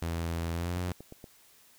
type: tone with pitch glide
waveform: sawtooth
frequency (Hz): 83.6 to 89.6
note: E2 to F2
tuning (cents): +25 to +45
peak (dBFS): -27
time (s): 0.02-0.92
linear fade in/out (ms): 0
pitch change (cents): +120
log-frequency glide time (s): 0.52-0.8
type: click train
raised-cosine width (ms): 2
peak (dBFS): -31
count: 5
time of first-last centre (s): 0.77-1.242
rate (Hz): 8.48
effects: white hiss -60 dBFS RMS until 1.78 s